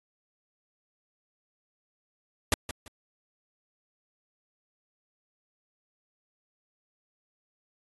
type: noise with echo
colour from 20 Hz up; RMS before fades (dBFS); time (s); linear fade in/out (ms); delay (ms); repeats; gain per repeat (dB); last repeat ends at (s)
pink; -22; 2.52-2.54; 2; 170; 2; -12; 2.88
effects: AAC 32 kbps